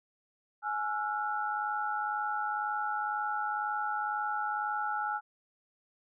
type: tone cluster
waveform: sine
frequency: 841 / 1340 / 1442 Hz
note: G#5 / E6 / F#6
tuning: +22 / +28 / -45 cents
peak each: -33 / -35 / -37 dBFS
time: 0.62-5.21 s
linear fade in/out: 50 ms
effects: none